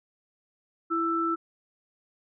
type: tone pair together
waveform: sine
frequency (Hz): 331.6 / 1326.4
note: E4 / E6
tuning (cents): +10 / +10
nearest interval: 2 octaves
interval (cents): 2400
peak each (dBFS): -28 / -26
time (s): 0.9-1.36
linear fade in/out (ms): 20
effects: none